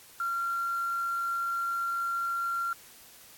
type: tone with quantisation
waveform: sine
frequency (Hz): 1376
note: F6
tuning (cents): -26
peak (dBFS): -28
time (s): 0.2-2.73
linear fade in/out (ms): 2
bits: 8
effects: white hiss -53 dBFS RMS until 3.37 s + AAC 64 kbps